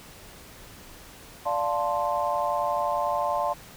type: chord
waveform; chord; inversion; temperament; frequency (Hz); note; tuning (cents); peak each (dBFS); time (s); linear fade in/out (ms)
sine; D minor seventh; none; equal; 587.3 / 698.5 / 880 / 1046.5; D5 / F5 / A5 / C6; 0 / 0 / 0 / 0; -29; 1.45-3.54; 20
effects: pink hiss -47 dBFS RMS until 3.76 s